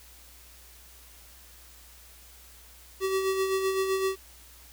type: tone with tremolo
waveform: square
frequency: 383.1 Hz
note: G4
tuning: 40 cents flat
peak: -24 dBFS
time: 3-4.16 s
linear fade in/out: 50 ms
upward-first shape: sine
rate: 7.8 Hz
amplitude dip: 45%
effects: added 60 Hz sine -54 dBFS peak until 4.72 s + white hiss -53 dBFS RMS until 4.72 s